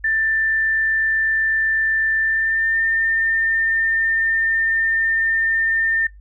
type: tone with pitch glide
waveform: sine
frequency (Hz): 1776 to 1806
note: A6 to A6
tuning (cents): +16 to +45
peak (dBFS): -16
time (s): 0.04-6.07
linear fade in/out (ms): 5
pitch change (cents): +29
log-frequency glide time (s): 2.2-2.79
effects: noise-tail reverb RT60 0.2 s tail -26 dB re dry + added 50 Hz sine -40 dBFS peak until 6.2 s